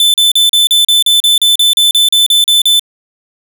45% pulse tone bursts, 3520 Hz, A7, in tune, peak -6 dBFS, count 16, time 0-2.795 s, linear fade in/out 2 ms, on 140 ms, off 37 ms, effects 8-bit

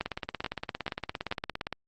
two click trains, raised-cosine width 0.3 ms, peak -16 / -14 dBFS, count 30 / 4, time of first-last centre 0.06-1.727 / 0.01-1.314 s, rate 17.4 / 2.3 Hz, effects Opus 32 kbps

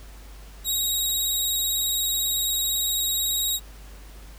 15% pulse tone with vibrato, 3800 Hz, A#7, 33 cents sharp, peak -16 dBFS, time 0.64-3.6 s, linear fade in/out 50 ms, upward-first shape sine, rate 18 Hz, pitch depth 16 cents each way, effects added 50 Hz sine -41 dBFS peak until 4.38 s + pink hiss -50 dBFS RMS until 4.38 s

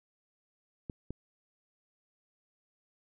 clicks, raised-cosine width 3 ms, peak -25 dBFS, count 2, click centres 0.898 / 1.106 s, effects none

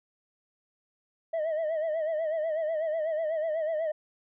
sine tone with vibrato, 634 Hz, D#5, 32 cents sharp, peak -24 dBFS, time 1.33-3.92 s, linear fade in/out 10 ms, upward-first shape sine, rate 8.1 Hz, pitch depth 82 cents each way, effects tanh soft clip ceiling -26 dBFS

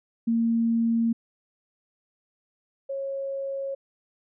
sine tone pair in turn, 229.9 / 546.8 Hz, A#3 / C#5, -24 / -24 cents, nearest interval octave + minor third, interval 1500 cents, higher second, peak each -20 / -28 dBFS, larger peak first, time 0.27-1.13 / 2.89-3.75 s, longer neither, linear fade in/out 10 ms, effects none

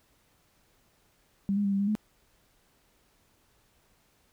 sine tone with pitch steps, 197.5 / 204.6 / 198.8 / 196.9 / 200.9 / 212.9 Hz, G3 / G#3 / G3 / G3 / G3 / G#3, +13 / -26 / +25 / +8 / +43 / +43 cents, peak -24 dBFS, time 1.49-1.952 s, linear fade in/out 0 ms, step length 77 ms, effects pink hiss -67 dBFS RMS until 4.32 s

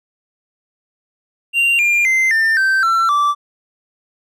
triangle tone with pitch steps, 2771 / 2398 / 2076 / 1796.8 / 1555.2 / 1346.1 / 1165.1 Hz, F7 / D7 / C7 / A6 / G6 / E6 / D6, -14 / +36 / -14 / +36 / -14 / +36 / -14 cents, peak -10 dBFS, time 1.53-3.35 s, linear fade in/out 50 ms, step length 260 ms, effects none

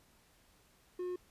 triangle tone, 360.2 Hz, F#4, 46 cents flat, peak -34 dBFS, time 0.99-1.16 s, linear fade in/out 5 ms, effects pink hiss -67 dBFS RMS until 1.3 s + resampled to 32000 Hz

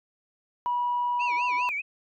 sine tone with pitch glide, 972 to 986.1 Hz, B5 to B5, -28 to -3 cents, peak -23 dBFS, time 0.66-1.69 s, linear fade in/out 0 ms, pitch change +25 cents, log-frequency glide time 1.4-1.46 s
sine tone with vibrato, 2495 Hz, D#7, 4 cents sharp, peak -27 dBFS, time 1.19-1.82 s, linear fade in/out 20 ms, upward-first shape sine, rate 4.9 Hz, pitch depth 180 cents each way
effects tanh soft clip ceiling -19 dBFS

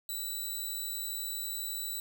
5% pulse tone, 3951 Hz, B7, in tune, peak -27 dBFS, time 0.09-2 s, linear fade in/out 2 ms, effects none

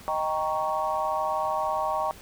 sine chord, Eb dominant seventh, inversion none, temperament equal, 622.3 / 784 / 932.3 / 1108.7 Hz, Eb5 / G5 / Bb5 / Db6, 0 / 0 / 0 / 0 cents, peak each -30 dBFS, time 0.08-2.11 s, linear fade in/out 0 ms, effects pink hiss -48 dBFS RMS until 2.21 s

